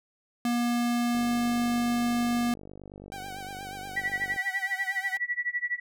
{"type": "tone", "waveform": "square", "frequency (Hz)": 239.2, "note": "A#3", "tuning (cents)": 45, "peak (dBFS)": -25, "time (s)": [0.45, 2.54], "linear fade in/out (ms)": 2}
{"type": "click train", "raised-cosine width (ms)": 2, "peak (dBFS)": -31, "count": 159, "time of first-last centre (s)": [1.15, 4.361], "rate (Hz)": 49.2}
{"type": "tone with vibrato", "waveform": "sawtooth", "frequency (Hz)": 769, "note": "G5", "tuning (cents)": -33, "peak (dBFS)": -34, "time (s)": [3.12, 5.17], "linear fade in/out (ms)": 0, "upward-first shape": "triangle", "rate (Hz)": 8.4, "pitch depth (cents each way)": 79}
{"type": "tone with tremolo", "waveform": "sine", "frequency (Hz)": 1947, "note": "B6", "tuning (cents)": -25, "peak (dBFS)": -24, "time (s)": [3.96, 5.8], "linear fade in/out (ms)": 10, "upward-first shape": "sine", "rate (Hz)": 12, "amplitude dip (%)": 95}
{"effects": []}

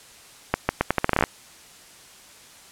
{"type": "accelerating click train", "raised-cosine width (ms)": 0.5, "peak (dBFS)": -3, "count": 13, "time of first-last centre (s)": [0.54, 1.238], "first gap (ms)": 150, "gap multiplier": 0.8, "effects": ["white hiss -48 dBFS RMS until 2.71 s", "low-pass 10000 Hz 12 dB/octave"]}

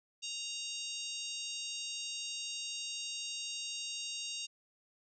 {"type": "harmonic tone", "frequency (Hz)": 932, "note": "A#5", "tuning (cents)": -1, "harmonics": [3, 4, 5, 6, 7, 8, 9], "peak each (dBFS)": [-43, -44, -47, -48, -46, -51, -53], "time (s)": [0.22, 4.47], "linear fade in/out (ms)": 20, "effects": []}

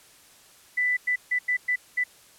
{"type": "tone bursts at uneven times", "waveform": "sine", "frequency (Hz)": 1988, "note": "B6", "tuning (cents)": 11, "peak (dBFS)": -21, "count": 6, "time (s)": [[0.77, 0.97], [1.07, 1.16], [1.31, 1.39], [1.48, 1.57], [1.68, 1.76], [1.97, 2.04]], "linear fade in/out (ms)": 10, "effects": ["white hiss -54 dBFS RMS until 2.38 s", "low-pass 12000 Hz 12 dB/octave"]}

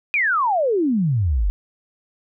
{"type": "exponential sweep", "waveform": "sine", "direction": "down", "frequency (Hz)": [2499, 43.38], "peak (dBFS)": -16, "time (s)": [0.14, 1.5], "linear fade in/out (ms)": 0, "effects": []}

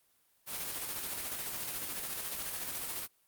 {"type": "noise with tremolo", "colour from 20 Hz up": "white", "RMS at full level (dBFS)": -37, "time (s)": [0.46, 3.08], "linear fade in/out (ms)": 50, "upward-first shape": "square", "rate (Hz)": 14, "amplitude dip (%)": 30, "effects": ["white hiss -71 dBFS RMS until 3.27 s", "Opus 32 kbps"]}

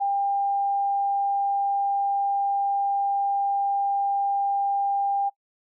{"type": "tone", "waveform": "sine", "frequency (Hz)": 798, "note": "G5", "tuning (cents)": 31, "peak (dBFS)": -21, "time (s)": [0, 5.3], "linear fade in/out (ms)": 20, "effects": ["noise-tail reverb RT60 0.1 s tail -23 dB re dry"]}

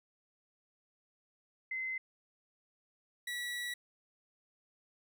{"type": "tone pair in turn", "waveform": ["sine", "30% pulse"], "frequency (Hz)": [2057, 1941.5], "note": ["C7", "B6"], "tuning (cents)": [-30, -30], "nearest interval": "minor second", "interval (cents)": 100, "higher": "first", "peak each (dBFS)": [-35, -34], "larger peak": "second", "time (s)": [[1.71, 1.98], [3.27, 3.74]], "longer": "second", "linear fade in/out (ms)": 5, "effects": []}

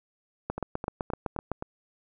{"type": "two click trains", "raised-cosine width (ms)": 1, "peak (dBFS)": [-19, -15], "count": [5, 9], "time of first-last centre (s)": [[0.58, 1.624], [0.5, 1.517]], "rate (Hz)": [3.83, 7.87], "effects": []}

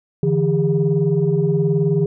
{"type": "tone cluster", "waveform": "sine", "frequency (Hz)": [146.9, 165.8, 404.4], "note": ["D3", "E3", "G#4"], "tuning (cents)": [1, 10, -46], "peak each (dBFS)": -18, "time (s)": [0.23, 2.06], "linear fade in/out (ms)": 2, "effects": ["tanh soft clip ceiling -7 dBFS"]}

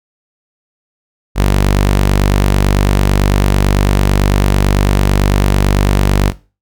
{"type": "tone", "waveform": "sawtooth", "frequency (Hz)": 49, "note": "G1", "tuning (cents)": 0, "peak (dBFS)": -4, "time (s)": [1.35, 6.33], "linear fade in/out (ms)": 50, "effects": ["noise-tail reverb RT60 0.3 s tail -17 dB re dry"]}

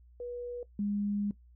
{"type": "tone pair in turn", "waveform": "sine", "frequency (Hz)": [485.9, 204.3], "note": ["B4", "G#3"], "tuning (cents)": [-28, -28], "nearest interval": "octave + minor third", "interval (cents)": 1500, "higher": "first", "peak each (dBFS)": [-36, -29], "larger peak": "second", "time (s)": [[0.2, 0.63], [0.79, 1.31]], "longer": "second", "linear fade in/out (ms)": 2, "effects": ["noise-tail reverb RT60 0.1 s tail -17 dB re dry", "added 60 Hz sine -55 dBFS peak until 1.55 s"]}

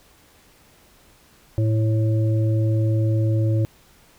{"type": "harmonic tone", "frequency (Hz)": 110, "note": "A2", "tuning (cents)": 0, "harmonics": [1, 3, 5], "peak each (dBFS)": [-17, -27, -31], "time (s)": [1.58, 3.65], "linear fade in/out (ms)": 0, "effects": ["pink hiss -54 dBFS RMS until 4.18 s"]}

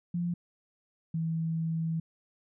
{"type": "tone pair in turn", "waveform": "sine", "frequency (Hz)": [173.5, 162.85], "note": ["F3", "E3"], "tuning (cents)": [-11, -21], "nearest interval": "minor second", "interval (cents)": 110, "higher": "first", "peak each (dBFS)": -28, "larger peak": "neither", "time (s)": [[0.14, 0.34], [1.14, 2]], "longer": "second", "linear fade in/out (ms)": 5, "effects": []}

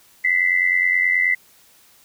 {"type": "tone pair together", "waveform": "sine", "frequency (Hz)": [1975.5, 2065], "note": ["B6", "C7"], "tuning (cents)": [0, -23], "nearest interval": "minor second", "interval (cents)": 77, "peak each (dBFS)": -18, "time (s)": [0.24, 1.35], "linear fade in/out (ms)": 10, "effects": ["white hiss -53 dBFS RMS until 2.04 s"]}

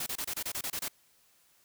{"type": "noise bursts", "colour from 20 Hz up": "white", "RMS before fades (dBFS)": -35, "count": 10, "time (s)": [0, 0.883], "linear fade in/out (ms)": 5, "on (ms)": 64, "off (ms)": 27, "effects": ["white hiss -66 dBFS RMS until 1.64 s"]}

